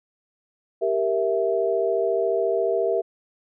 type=chord; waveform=sine; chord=E diminished; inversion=first; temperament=equal; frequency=392 / 466.2 / 659.3 Hz; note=G4 / Bb4 / E5; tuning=0 / 0 / 0 cents; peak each=-24 dBFS; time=0.81-3.02 s; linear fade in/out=20 ms; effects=none